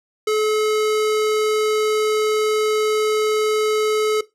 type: tone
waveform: square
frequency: 429.5 Hz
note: A4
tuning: 42 cents flat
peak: -17 dBFS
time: 0.27-4.21 s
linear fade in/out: 5 ms
effects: noise-tail reverb RT60 0.2 s tail -17 dB re dry + low-pass 10000 Hz 12 dB/octave